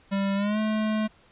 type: tone with pitch glide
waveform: square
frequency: 196.9 to 216 Hz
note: G3 to A3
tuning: +8 to -32 cents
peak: -24 dBFS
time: 0.11-1.08 s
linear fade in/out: 20 ms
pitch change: +160 cents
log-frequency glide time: 0.35-0.59 s
effects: pink hiss -58 dBFS RMS until 1.31 s + resampled to 8000 Hz